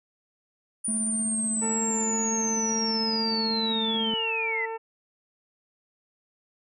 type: linear sweep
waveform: sine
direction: down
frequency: 9510 to 1952 Hz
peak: -26 dBFS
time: 0.84-4.66 s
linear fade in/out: 10 ms
type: tone with tremolo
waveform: triangle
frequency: 220 Hz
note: A3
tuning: in tune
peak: -26 dBFS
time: 0.88-4.14 s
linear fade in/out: 2 ms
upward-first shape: square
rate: 16 Hz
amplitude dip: 25%
type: harmonic tone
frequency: 449.3 Hz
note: A4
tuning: 36 cents sharp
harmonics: 1 / 2 / 3 / 4 / 5 / 6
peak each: -33 / -34 / -46 / -46 / -49 / -50 dBFS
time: 1.61-4.78 s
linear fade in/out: 20 ms
effects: none